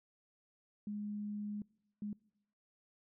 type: tone bursts at uneven times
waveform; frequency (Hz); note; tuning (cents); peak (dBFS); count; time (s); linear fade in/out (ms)
sine; 207.7; G#3; 0; -38; 2; 0.87-1.62 / 2.02-2.13; 2
effects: noise-tail reverb RT60 0.9 s tail -25 dB re dry